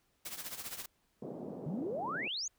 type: noise with tremolo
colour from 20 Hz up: white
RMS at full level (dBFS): -40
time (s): 0.25-0.86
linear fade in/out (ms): 5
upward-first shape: triangle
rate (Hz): 15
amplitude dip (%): 80
type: band-pass noise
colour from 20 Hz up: pink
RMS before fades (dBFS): -44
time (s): 1.22-2.28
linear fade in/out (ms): 5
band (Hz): 170 to 630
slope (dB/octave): 24
type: exponential sweep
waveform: sine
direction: up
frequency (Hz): 138.59 to 6910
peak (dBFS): -35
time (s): 1.66-2.48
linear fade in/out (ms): 5
effects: pink hiss -75 dBFS RMS until 2.58 s